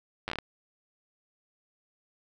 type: slowing click train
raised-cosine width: 0.3 ms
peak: -17 dBFS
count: 7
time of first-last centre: 0.28-0.387 s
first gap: 9 ms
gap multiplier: 1.27
effects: none